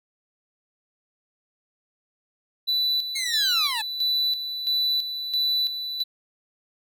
triangle tone with tremolo, 3976 Hz, B7, 11 cents sharp, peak -19 dBFS, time 2.67-6.04 s, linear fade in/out 20 ms, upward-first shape square, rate 1.5 Hz, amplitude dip 60%
15% pulse linear sweep, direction down, 2188 to 837 Hz, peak -20 dBFS, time 3.15-3.82 s, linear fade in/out 10 ms
effects none

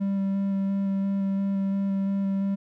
triangle tone with vibrato, 196 Hz, G3, in tune, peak -21 dBFS, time 0-2.56 s, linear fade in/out 20 ms, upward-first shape square, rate 2.9 Hz, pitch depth 9 cents each way, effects none

